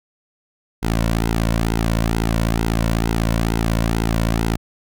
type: tone with flanger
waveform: sawtooth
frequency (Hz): 56.1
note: A1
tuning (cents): +34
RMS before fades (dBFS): -19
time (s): 0.82-4.57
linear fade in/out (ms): 20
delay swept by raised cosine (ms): 1.7 to 2.49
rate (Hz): 2.2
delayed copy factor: -0.65
effects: none